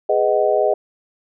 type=chord; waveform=sine; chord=G# minor seventh; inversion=none; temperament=just; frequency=415.3 / 498.4 / 623 / 747.5 Hz; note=G#4 / B4 / D#5 / F#5; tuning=0 / +16 / +2 / +17 cents; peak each=-19 / -21 / -17 / -22 dBFS; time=0.09-0.74 s; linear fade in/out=5 ms; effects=none